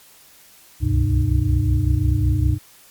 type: tone cluster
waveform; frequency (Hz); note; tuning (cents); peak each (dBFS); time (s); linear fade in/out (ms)
sine; 64.8 / 70.2 / 97.3 / 126.1 / 304.6; C2 / C#2 / G2 / B2 / D#4; -16 / +22 / -12 / +36 / -37; -23 / -20 / -19 / -22 / -27; 0.8-2.59; 50
effects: white hiss -49 dBFS RMS until 2.9 s + MP3 96 kbps